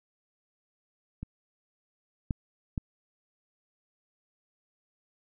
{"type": "clicks", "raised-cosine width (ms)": 5, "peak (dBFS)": [-24, -16, -18], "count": 3, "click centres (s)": [1.23, 2.308, 2.778], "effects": []}